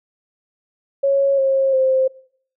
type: tone with pitch steps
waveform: sine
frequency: 552 / 538.1 / 524.6 Hz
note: C#5 / C5 / C5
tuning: -7 / +48 / +4 cents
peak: -13 dBFS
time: 1.03-2.08 s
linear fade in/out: 10 ms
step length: 350 ms
effects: noise-tail reverb RT60 0.6 s tail -23 dB re dry